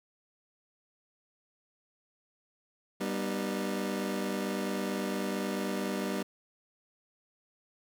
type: chord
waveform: 25% pulse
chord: G augmented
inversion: none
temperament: just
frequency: 196 / 245 / 306.2 Hz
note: G3 / B3 / D#4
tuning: 0 / -14 / -28 cents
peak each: -30 / -33 / -34 dBFS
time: 3-6.23 s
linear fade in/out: 10 ms
effects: none